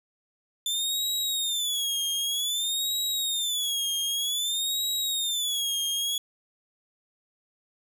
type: tone with vibrato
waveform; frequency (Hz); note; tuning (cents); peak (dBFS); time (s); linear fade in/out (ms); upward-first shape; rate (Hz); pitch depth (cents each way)
sawtooth; 3520; A7; 0; -23; 0.66-6.18; 2; sine; 0.53; 150
effects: none